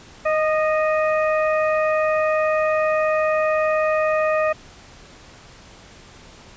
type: harmonic tone with a mistuned harmonic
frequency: 622.3 Hz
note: D#5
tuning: in tune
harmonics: 1 / 2 / 3 / 4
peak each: -18 / -24 / -28 / -30 dBFS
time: 0.25-4.53 s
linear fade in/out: 10 ms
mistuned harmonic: 2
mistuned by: -21 cents
effects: pink hiss -45 dBFS RMS until 6.56 s + resampled to 16000 Hz